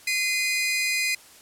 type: tone pair together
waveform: sawtooth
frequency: 2059 / 2458 Hz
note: C7 / D#7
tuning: -28 / -22 cents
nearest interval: minor third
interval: 306 cents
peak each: -22 dBFS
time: 0.07-1.15 s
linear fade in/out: 5 ms
effects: white hiss -50 dBFS RMS until 1.41 s + low-pass 12000 Hz 12 dB/octave